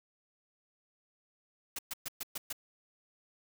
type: noise bursts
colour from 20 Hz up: white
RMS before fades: -38 dBFS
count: 6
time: 1.76-2.528 s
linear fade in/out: 5 ms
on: 28 ms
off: 120 ms
effects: none